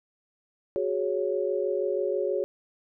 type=chord; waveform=sine; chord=F# suspended second; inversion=none; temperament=just; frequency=370 / 416.2 / 555 Hz; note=F#4 / G#4 / C#5; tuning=0 / +4 / +2 cents; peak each=-29 dBFS; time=0.76-2.44 s; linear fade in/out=0 ms; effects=none